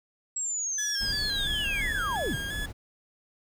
sine linear sweep, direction down, 7730 to 80.5 Hz, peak -28 dBFS, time 0.36-2.36 s, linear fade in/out 5 ms
30% pulse tone with vibrato, 1661.2 Hz, G#6, in tune, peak -30 dBFS, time 0.78-2.66 s, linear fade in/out 5 ms, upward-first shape square, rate 2.9 Hz, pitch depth 43 cents each way
brown noise, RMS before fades -36 dBFS, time 1-2.73 s, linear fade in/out 20 ms
effects none

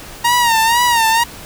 sawtooth tone with vibrato, 932.3 Hz, A#5, in tune, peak -7 dBFS, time 0.24-1.24 s, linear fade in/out 10 ms, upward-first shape sine, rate 2.1 Hz, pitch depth 83 cents each way, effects pink hiss -34 dBFS RMS until 1.45 s

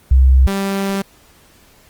sine / sawtooth tone pair in turn, 65.41 / 196.24 Hz, C2 / G3, 0 / +2 cents, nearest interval octave + perfect fifth, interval 1902 cents, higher second, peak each -6 / -13 dBFS, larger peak first, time 0.11-0.47 / 0.47-1.02 s, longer second, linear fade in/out 5 ms, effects pink hiss -49 dBFS RMS until 1.89 s + Opus 24 kbps

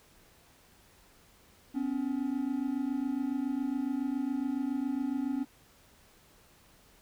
triangle tone pair together, 254.2 / 281.4 Hz, C4 / C#4, -50 / +26 cents, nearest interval major second, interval 176 cents, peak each -31 / -30 dBFS, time 1.74-5.45 s, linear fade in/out 20 ms, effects pink hiss -61 dBFS RMS until 7.01 s

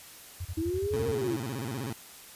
sine tone bursts, 87.6 Hz, F2, 6 cents sharp, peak -32 dBFS, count 9, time 0.4-1.124 s, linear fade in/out 10 ms, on 52 ms, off 32 ms
sine linear two-way sweep, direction up then down, 313.8 to 466.2 to 313.8 Hz, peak -28 dBFS, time 0.57-1.37 s, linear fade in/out 10 ms, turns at 1.07 s
20% pulse tone with vibrato, 124.1 Hz, B2, 9 cents sharp, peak -28 dBFS, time 0.93-1.93 s, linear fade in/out 5 ms, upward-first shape square, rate 16 Hz, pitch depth 180 cents each way
effects white hiss -49 dBFS RMS until 2.35 s + resampled to 32000 Hz

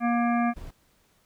harmonic tone, 236.9 Hz, A#3, 28 cents sharp, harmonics 1 / 3 / 5 / 7 / 9 / 10, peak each -23 / -27 / -32 / -35 / -41 / -40 dBFS, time 0-0.54 s, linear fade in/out 50 ms
brown noise, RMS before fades -39 dBFS, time 0.56-0.71 s, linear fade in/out 10 ms
effects pink hiss -65 dBFS RMS until 1.25 s

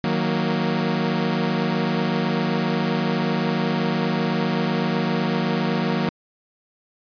sawtooth chord, D# minor, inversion none, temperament equal with one note detuned, 157.19 / 185 / 233.1 Hz, D#3 / F#3 / A#3, +18 / 0 / 0 cents, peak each -22 / -20 / -20 dBFS, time 0.04-6.09 s, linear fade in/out 0 ms, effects resampled to 11025 Hz

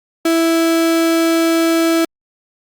35% pulse tone, 329.6 Hz, E4, in tune, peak -10 dBFS, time 0.25-2.05 s, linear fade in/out 5 ms, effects Opus 48 kbps

